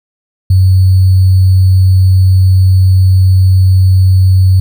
sine tone with sample-and-hold, 93.6 Hz, F#2, 20 cents sharp, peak -3 dBFS, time 0.5-4.6 s, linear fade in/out 5 ms, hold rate 4410 Hz, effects none

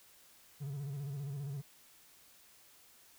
triangle tone with vibrato, 140.4 Hz, C#3, 22 cents sharp, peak -36 dBFS, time 0.6-1.62 s, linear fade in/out 20 ms, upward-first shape square, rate 15 Hz, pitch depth 71 cents each way, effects white hiss -62 dBFS RMS until 3.18 s

